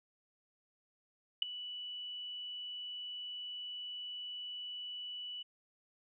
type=tone with ADSR envelope; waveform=sine; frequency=2960 Hz; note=F#7; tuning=in tune; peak=-23 dBFS; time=1.42-5.43 s; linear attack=4 ms; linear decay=6 ms; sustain=-18 dB; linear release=12 ms; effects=none